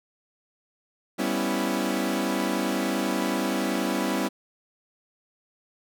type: chord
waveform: sawtooth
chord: C# half-diminished seventh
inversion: second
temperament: equal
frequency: 196 / 246.9 / 277.2 / 329.6 Hz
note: G3 / B3 / C#4 / E4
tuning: 0 / 0 / 0 / 0 cents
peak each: -26 dBFS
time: 1.18-4.29 s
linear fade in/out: 20 ms
effects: none

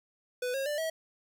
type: tone with pitch steps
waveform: square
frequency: 496.9 / 541.9 / 590.9 / 644.4 Hz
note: B4 / C#5 / D5 / E5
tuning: +11 / -39 / +10 / -39 cents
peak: -31 dBFS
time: 0.42-0.9 s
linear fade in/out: 5 ms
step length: 120 ms
effects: 11-bit

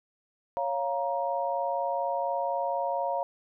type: chord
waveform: sine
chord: Bb minor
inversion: first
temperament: equal with one note detuned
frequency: 554.4 / 698.5 / 941.5 Hz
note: Db5 / F5 / Bb5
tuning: 0 / 0 / +17 cents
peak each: -31 dBFS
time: 0.57-3.23 s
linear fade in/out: 0 ms
effects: none

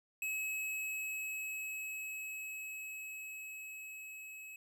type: tone with level ramp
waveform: square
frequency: 2570 Hz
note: E7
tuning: 45 cents flat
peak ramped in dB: -36 to -48 dBFS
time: 0.22-4.56 s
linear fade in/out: 2 ms
effects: none

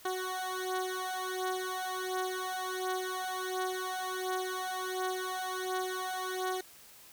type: beating tone pair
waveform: 15% pulse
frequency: 370.7 / 372.1 Hz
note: F#4 / F#4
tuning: +3 / +10 cents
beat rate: 1.4 Hz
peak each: -30 dBFS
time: 0.05-6.61 s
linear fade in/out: 5 ms
effects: white hiss -55 dBFS RMS until 7.12 s

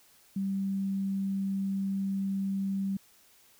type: tone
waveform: sine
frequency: 194.9 Hz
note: G3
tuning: 10 cents flat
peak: -28 dBFS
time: 0.36-2.97 s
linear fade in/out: 5 ms
effects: white hiss -61 dBFS RMS until 3.59 s

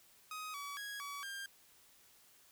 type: tone with pitch steps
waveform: sawtooth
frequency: 1256 / 1139 / 1655 / 1137 / 1599 Hz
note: D#6 / C#6 / G#6 / C#6 / G6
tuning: +16 / +47 / -6 / +44 / +34 cents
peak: -39 dBFS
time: 0.31-1.46 s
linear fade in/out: 2 ms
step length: 230 ms
effects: white hiss -65 dBFS RMS until 2.51 s

